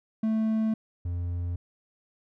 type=tone pair in turn; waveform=triangle; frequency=220 / 87.31 Hz; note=A3 / F2; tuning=0 / 0 cents; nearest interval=octave + major third; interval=1600 cents; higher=first; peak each=-21 / -26 dBFS; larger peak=first; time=0.23-0.74 / 1.05-1.56 s; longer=neither; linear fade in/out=5 ms; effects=none